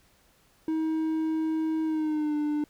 triangle tone with pitch glide, 317.5 to 298 Hz, D#4 to D4, +35 to +25 cents, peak -23 dBFS, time 0.68-2.64 s, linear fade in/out 2 ms, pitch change -110 cents, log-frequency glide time 1.84-2.35 s, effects pink hiss -63 dBFS RMS until 2.69 s

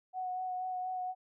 sine tone with vibrato, 738 Hz, F#5, 5 cents flat, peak -34 dBFS, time 0.13-1.15 s, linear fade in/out 50 ms, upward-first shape sine, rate 4.2 Hz, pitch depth 16 cents each way, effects none

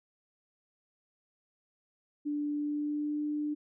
sine tone with pitch glide, 293.7 to 297.8 Hz, D4 to D4, 0 to +24 cents, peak -30 dBFS, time 2.25-3.55 s, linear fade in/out 20 ms, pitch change +24 cents, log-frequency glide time 2.52-3.21 s, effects none

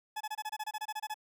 40% pulse tone bursts, 855 Hz, A5, 50 cents flat, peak -34 dBFS, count 14, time 0.16-1.143 s, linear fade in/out 10 ms, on 47 ms, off 25 ms, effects none

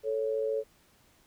sine tone pair together, 440 / 554.4 Hz, A4 / C#5, 0 / 0 cents, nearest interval major third, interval 400 cents, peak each -29 / -32 dBFS, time 0.03-0.64 s, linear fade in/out 50 ms, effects pink hiss -64 dBFS RMS until 1.26 s

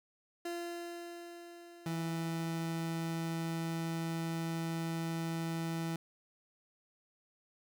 30% pulse tone with exponential decay, 343.9 Hz, F4, 27 cents flat, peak -34 dBFS, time 0.45-3.9 s, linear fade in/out 5 ms, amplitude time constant 750 ms
30% pulse tone, 164.81 Hz, E3, in tune, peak -32 dBFS, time 1.86-5.96 s, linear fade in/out 2 ms
effects none

